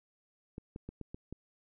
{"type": "clicks", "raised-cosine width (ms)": 3, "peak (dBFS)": -29, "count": 6, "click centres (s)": [0.581, 0.761, 0.89, 1.013, 1.145, 1.326], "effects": []}